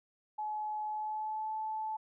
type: tone with pitch glide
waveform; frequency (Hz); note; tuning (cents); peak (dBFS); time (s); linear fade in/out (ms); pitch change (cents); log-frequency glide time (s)
sine; 852 to 870.4; G#5 to A5; +44 to -19; -34; 0.38-1.97; 10; +37; 0.86-1.54
effects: none